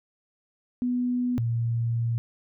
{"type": "tone pair in turn", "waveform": "sine", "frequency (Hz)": [246.9, 116.52], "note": ["B3", "A#2"], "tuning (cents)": [0, 0], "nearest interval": "octave + minor second", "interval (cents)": 1300, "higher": "first", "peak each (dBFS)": [-23, -23], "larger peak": "neither", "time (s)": [[0.82, 1.38], [1.38, 2.18]], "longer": "second", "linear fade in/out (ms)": 0, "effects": []}